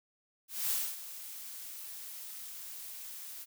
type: noise with ADSR envelope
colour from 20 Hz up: blue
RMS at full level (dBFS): -31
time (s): 0.48-3.46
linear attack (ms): 230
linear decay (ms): 250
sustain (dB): -14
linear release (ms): 39
effects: none